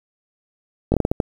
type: slowing click train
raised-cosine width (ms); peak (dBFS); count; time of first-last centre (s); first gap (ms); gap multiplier
2; -4; 7; 0.92-1.202; 20; 1.34
effects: 7-bit